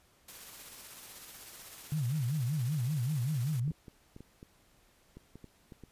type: noise with tremolo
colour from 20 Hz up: white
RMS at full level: -48 dBFS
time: 0.28-3.6 s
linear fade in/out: 5 ms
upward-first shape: square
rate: 16 Hz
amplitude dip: 25%
type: tone with vibrato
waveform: sine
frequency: 136.2 Hz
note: C#3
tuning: 30 cents flat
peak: -29 dBFS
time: 1.92-3.71 s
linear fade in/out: 2 ms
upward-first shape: sine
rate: 5.2 Hz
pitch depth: 260 cents each way
type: clicks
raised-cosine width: 3 ms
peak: -35 dBFS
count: 11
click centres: 3.679 / 3.717 / 3.882 / 4.164 / 4.206 / 4.429 / 5.17 / 5.356 / 5.443 / 5.722 / 5.837 s
effects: pink hiss -66 dBFS RMS until 5.91 s + resampled to 32000 Hz